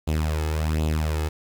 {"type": "tone with flanger", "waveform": "sawtooth", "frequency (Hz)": 77.78, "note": "D#2", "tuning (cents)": 0, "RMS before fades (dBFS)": -24, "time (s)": [0.07, 1.29], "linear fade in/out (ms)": 10, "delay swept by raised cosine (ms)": [0.27, 2.37], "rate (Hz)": 1.3, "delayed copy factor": 0.7, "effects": ["8-bit"]}